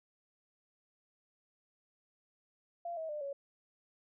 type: tone with pitch steps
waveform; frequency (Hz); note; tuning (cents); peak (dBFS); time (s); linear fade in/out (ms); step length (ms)
sine; 688 / 641.9 / 598.9 / 558.8; F5 / E5 / D5 / C#5; -26 / -46 / +34 / +14; -37; 2.85-3.33; 5; 120
effects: none